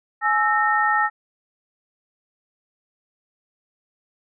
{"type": "tone cluster", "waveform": "sine", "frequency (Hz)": [844, 1318, 1837], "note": ["G#5", "E6", "A#6"], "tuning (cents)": [28, -1, -26], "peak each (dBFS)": -21, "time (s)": [0.21, 1.1], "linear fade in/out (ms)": 50, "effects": []}